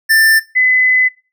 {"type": "tone pair in turn", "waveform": ["square", "sine"], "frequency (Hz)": [1780, 2017], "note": ["A6", "B6"], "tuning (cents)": [20, 36], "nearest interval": "major second", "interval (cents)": 216, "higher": "second", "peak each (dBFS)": -8, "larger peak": "neither", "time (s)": [[0.09, 0.4], [0.55, 1.09]], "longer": "second", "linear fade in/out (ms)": 20, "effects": ["noise-tail reverb RT60 0.3 s tail -20 dB re dry"]}